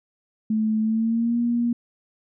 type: tone with pitch glide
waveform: sine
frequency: 217.7 to 237.4 Hz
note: A3 to A#3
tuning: -18 to +32 cents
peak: -19 dBFS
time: 0.5-1.73 s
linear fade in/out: 5 ms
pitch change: +150 cents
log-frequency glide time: 0.81-1.38 s
effects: none